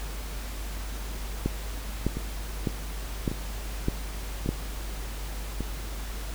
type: two click trains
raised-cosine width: 3 ms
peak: -12 / -18 dBFS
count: 6 / 4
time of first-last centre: 1.46-4.49 / 2.17-5.606 s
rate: 1.65 / 0.873 Hz
effects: added 50 Hz sine -33 dBFS peak until 6.34 s + pink hiss -41 dBFS RMS until 6.34 s